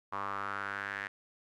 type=tone with band-pass filter sweep; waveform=sawtooth; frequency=99.6 Hz; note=G2; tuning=28 cents sharp; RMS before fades=-38 dBFS; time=0.12-1.08 s; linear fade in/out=10 ms; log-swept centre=1100 to 1800 Hz; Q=4.8; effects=none